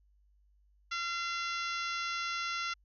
harmonic tone, 685 Hz, F5, 34 cents flat, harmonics 2 / 3 / 4 / 5 / 6 / 7 / 8 / 9, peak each -36 / -40 / -42 / -44 / -46 / -47 / -48 / -49 dBFS, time 0.91-2.74 s, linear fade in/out 10 ms, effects added 50 Hz sine -64 dBFS peak until 2.84 s

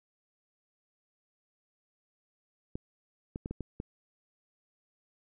clicks, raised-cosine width 3 ms, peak -23 dBFS, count 6, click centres 2.755 / 3.359 / 3.459 / 3.51 / 3.607 / 3.801 s, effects none

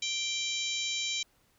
harmonic tone, 784 Hz, G5, in tune, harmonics 3 / 4 / 5 / 6 / 7 / 8 / 9, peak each -37 / -36 / -35 / -47 / -42 / -41 / -40 dBFS, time 0.02-1.23 s, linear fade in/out 5 ms, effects pink hiss -68 dBFS RMS until 1.58 s

